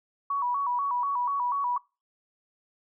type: tone with vibrato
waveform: sine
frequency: 1046.5 Hz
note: C6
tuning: in tune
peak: -25 dBFS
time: 0.3-1.78 s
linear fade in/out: 5 ms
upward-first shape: square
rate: 4.1 Hz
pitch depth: 120 cents each way
effects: noise-tail reverb RT60 0.3 s tail -25 dB re dry